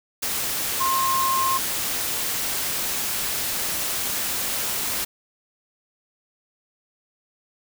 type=tone in noise; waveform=sine; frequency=1062 Hz; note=C6; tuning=25 cents sharp; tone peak=-20 dBFS; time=0.8-1.58 s; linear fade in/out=10 ms; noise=white; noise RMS=-26 dBFS; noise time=0.22-5.05 s; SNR=+3 dB; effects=none